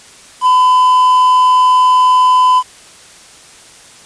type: tone with quantisation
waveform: triangle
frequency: 1009 Hz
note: B5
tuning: 37 cents sharp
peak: -4 dBFS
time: 0.41-2.63 s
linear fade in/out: 50 ms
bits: 5
effects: white hiss -39 dBFS RMS until 4.05 s + resampled to 22050 Hz